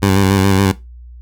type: tone with vibrato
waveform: 15% pulse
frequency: 97 Hz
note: G2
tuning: 18 cents flat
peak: -4 dBFS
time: 0.02-0.72 s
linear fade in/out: 10 ms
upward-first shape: square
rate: 7.1 Hz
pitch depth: 36 cents each way
effects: noise-tail reverb RT60 0.2 s tail -17 dB re dry + added 60 Hz sine -33 dBFS peak until 1.21 s